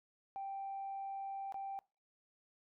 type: tone with dropouts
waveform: sine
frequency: 784 Hz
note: G5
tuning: in tune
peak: -39 dBFS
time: 0.36-1.79 s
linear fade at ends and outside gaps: 0 ms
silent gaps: 1.523-1.543 s
effects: noise-tail reverb RT60 0.3 s tail -23 dB re dry + tanh soft clip ceiling -36 dBFS